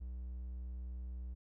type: tone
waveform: triangle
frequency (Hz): 61.74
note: B1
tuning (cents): 0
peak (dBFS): -39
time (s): 0-1.35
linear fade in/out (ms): 20
effects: none